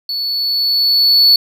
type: tone with level ramp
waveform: triangle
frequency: 4435 Hz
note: C#8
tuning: in tune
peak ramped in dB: -17 to -4 dBFS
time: 0.09-1.36 s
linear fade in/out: 2 ms
effects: none